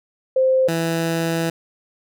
sine / 15% pulse tone pair in turn, 522 / 165.32 Hz, C5 / E3, -4 / +5 cents, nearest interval octave + minor sixth, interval 1991 cents, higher first, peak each -13 dBFS, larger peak neither, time 0.36-0.68 / 0.68-1.5 s, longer second, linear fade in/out 5 ms, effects none

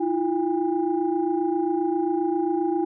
sine tone cluster, 319.2 / 346.7 / 806 Hz, D#4 / F4 / G5, +44 / -13 / +48 cents, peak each -25 / -23 / -28 dBFS, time 0-2.85 s, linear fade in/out 10 ms, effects tanh soft clip ceiling -12 dBFS

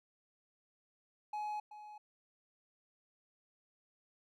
triangle tone with echo, 843 Hz, G#5, 26 cents sharp, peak -35 dBFS, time 1.33-1.6 s, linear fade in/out 5 ms, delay 380 ms, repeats 1, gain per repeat -12 dB, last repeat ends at 1.98 s, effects none

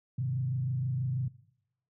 sine tone with frequency modulation, 128.3 Hz, C3, 34 cents flat, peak -28 dBFS, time 0.18-1.28 s, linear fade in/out 5 ms, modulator 26.2 Hz, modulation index 0.73, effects noise-tail reverb RT60 0.8 s tail -21 dB re dry + high-pass 80 Hz 12 dB/octave

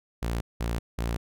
sawtooth tone bursts, 57.8 Hz, A#1, 14 cents flat, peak -23 dBFS, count 3, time 0.22-1.17 s, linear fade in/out 10 ms, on 190 ms, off 190 ms, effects none

